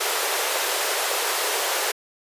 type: high-pass noise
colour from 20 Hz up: pink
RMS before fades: -24 dBFS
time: 0-1.92 s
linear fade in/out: 10 ms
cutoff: 400 Hz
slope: 48 dB/octave
effects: resampled to 32000 Hz